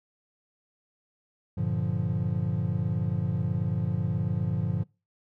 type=chord; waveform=triangle; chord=G minor seventh; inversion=none; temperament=equal; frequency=98 / 116.54 / 146.83 / 174.61 Hz; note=G2 / Bb2 / D3 / F3; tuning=0 / 0 / 0 / 0 cents; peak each=-29 dBFS; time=1.57-4.84 s; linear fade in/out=10 ms; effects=noise-tail reverb RT60 0.3 s tail -25 dB re dry